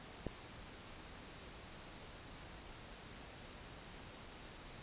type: click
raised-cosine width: 2 ms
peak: -25 dBFS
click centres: 0.267 s
effects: pink hiss -53 dBFS RMS until 4.82 s + resampled to 8000 Hz